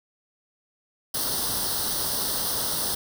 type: noise with comb filter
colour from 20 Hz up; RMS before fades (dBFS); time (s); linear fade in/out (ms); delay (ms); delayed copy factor
white; -27; 1.14-2.95; 5; 0.21; +0.85
effects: none